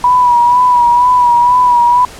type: tone with vibrato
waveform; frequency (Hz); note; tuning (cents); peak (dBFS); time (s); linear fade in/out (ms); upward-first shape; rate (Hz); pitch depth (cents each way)
sine; 976; B5; -21; -5; 0.04-2.05; 2; sine; 2.1; 40
effects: pink hiss -32 dBFS RMS until 2.19 s + low-pass 10000 Hz 12 dB/octave